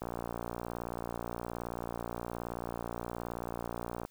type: click train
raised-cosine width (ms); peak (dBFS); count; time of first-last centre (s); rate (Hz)
1; -23; 238; 0.02-4.051; 58.8
effects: white hiss -68 dBFS RMS until 4.1 s